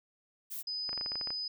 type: noise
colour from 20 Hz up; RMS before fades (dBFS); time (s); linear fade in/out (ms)
violet; -40; 0.5-0.63; 20
type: tone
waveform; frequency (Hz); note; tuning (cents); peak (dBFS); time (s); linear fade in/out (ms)
sine; 5000; D#8; +8; -34; 0.67-1.48; 5
type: clicks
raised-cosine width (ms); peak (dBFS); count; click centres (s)
0.5; -28; 10; 0.892 / 0.93 / 0.977 / 1.011 / 1.061 / 1.119 / 1.156 / 1.212 / 1.273 / 1.305
effects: none